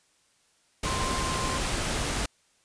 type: tone in noise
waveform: sine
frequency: 1046.5 Hz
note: C6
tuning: in tune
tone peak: -32 dBFS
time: 0.85-1.58 s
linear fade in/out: 5 ms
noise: pink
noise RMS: -29 dBFS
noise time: 0.83-2.26 s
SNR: -6 dB
effects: white hiss -66 dBFS RMS until 2.64 s + resampled to 22050 Hz